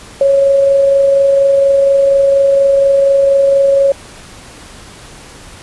sine tone with amplitude modulation, 552 Hz, C#5, 7 cents flat, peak -5 dBFS, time 0.21-3.92 s, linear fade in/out 2 ms, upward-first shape sine, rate 24.2 Hz, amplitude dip 25%, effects pink hiss -35 dBFS RMS until 5.62 s + resampled to 24000 Hz

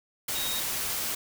sine tone in noise, 3758 Hz, A#7, 13 cents sharp, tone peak -33 dBFS, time 0.35-0.6 s, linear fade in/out 5 ms, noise white, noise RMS -31 dBFS, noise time 0.28-1.15 s, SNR -5 dB, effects none

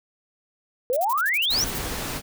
sine exponential sweep, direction up, 474.5 to 6100 Hz, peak -20 dBFS, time 0.9-1.64 s, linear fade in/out 0 ms
violet noise bursts, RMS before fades -32 dBFS, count 11, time 0.93-1.784 s, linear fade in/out 0 ms, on 34 ms, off 48 ms
pink noise, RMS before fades -30 dBFS, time 1.49-2.22 s, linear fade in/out 50 ms
effects none

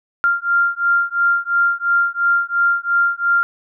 sine beating tone pair, 1391 / 1393.9 Hz, F6 / F6, -7 / -4 cents, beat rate 2.9 Hz, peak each -17 dBFS, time 0.24-3.43 s, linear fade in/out 0 ms, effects none

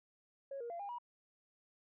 sine tone with pitch steps, 550 / 472.5 / 686 / 806 / 964 Hz, C#5 / A#4 / F5 / G5 / B5, -14 / +23 / -31 / +48 / -42 cents, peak -40 dBFS, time 0.51-0.985 s, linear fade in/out 5 ms, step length 95 ms, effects tanh soft clip ceiling -37 dBFS

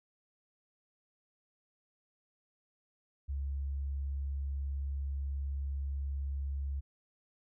sine tone, 69.3 Hz, C#2, in tune, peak -33 dBFS, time 3.28-6.81 s, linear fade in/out 20 ms, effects none

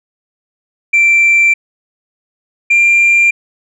sine tone pair in turn, 2349 / 2382 Hz, D7 / D7, 0 / +24 cents, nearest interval unison, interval 24 cents, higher second, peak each -4 dBFS, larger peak neither, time 0.93-1.54 / 2.7-3.31 s, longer neither, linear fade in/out 10 ms, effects tanh soft clip ceiling -4 dBFS

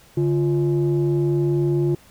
sine tone pair together, 144.26 / 348.3 Hz, D3 / F4, -31 / -5 cents, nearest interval octave + minor third, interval 1526 cents, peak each -18 dBFS, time 0.17-1.95 s, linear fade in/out 5 ms, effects tanh soft clip ceiling -13 dBFS + pink hiss -51 dBFS RMS until 2.1 s

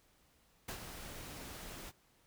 pink noise with ADSR envelope, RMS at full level -41 dBFS, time 0.68-1.92 s, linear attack 8 ms, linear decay 80 ms, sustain -7 dB, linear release 34 ms, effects pink hiss -70 dBFS RMS until 2.26 s

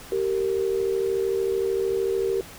sine tone pair together, 387.4 / 460.7 Hz, G4 / A#4, -20 / -20 cents, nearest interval minor third, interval 300 cents, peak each -23 / -26 dBFS, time 0.12-2.41 s, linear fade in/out 2 ms, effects pink hiss -43 dBFS RMS until 2.58 s

